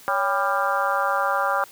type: harmonic tone with a mistuned harmonic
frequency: 198.5 Hz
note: G3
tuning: 22 cents sharp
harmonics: 3 / 4 / 5 / 6 / 7 / 8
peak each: -27 / -26 / -28 / -25 / -26 / -32 dBFS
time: 0.08-1.64 s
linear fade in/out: 0 ms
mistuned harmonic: 3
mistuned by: -100 cents
effects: white hiss -47 dBFS RMS until 1.71 s + high-pass 100 Hz 12 dB/octave